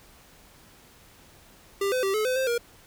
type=tone with pitch steps; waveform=square; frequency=396.6 / 509 / 388.9 / 430.1 / 510 / 525 / 473.4 Hz; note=G4 / C5 / G4 / A4 / C5 / C5 / A#4; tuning=+20 / -48 / -14 / -39 / -44 / +6 / +27 cents; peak=-24 dBFS; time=1.81-2.58 s; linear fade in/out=5 ms; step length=110 ms; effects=pink hiss -54 dBFS RMS until 2.86 s